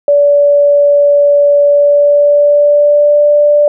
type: tone with pitch glide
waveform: sine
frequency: 576 to 587.8 Hz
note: D5 to D5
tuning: -34 to +1 cents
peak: -4 dBFS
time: 0.08-3.68 s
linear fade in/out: 2 ms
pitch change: +35 cents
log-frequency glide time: 1.64-3.21 s
effects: none